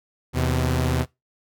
sawtooth tone pair together, 80.26 / 127.4 Hz, E2 / C3, -46 / -46 cents, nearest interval minor sixth, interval 800 cents, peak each -19 / -19 dBFS, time 0.33-1.06 s, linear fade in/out 50 ms, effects noise-tail reverb RT60 0.2 s tail -22 dB re dry

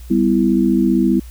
sine chord, E minor, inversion first, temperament equal with one note detuned, 196 / 251 / 329.6 Hz, G3 / B3 / E4, 0 / +28 / 0 cents, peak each -16 dBFS, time 0.1-1.2 s, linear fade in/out 10 ms, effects added 60 Hz sine -32 dBFS peak until 1.3 s + white hiss -47 dBFS RMS until 1.3 s

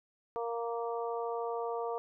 harmonic tone, 233.1 Hz, A#3, in tune, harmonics 2 / 3 / 4 / 5, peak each -35 / -39 / -41 / -43 dBFS, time 0.36-1.98 s, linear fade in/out 0 ms, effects none

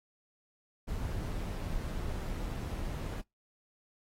brown noise with amplitude modulation, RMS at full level -35 dBFS, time 0.87-3.22 s, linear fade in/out 20 ms, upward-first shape sine, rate 161 Hz, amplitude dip 30%, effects noise-tail reverb RT60 0.2 s tail -26 dB re dry + AAC 48 kbps

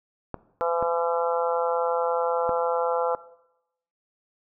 clicks, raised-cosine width 1 ms, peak -16 dBFS, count 3, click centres 0.343 / 0.826 / 2.493 s
harmonic tone, 169.1 Hz, E3, 44 cents sharp, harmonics 3 / 4 / 5 / 6 / 7 / 8, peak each -25 / -31 / -30 / -33 / -35 / -31 dBFS, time 0.61-3.15 s, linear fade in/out 0 ms
effects noise-tail reverb RT60 0.8 s tail -17 dB re dry

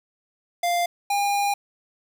square tone pair in turn, 697 / 808.8 Hz, F5 / G#5, -4 / -46 cents, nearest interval minor third, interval 258 cents, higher second, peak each -21 dBFS, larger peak neither, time 0.63-0.86 / 1.1-1.54 s, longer second, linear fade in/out 5 ms, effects 8-bit

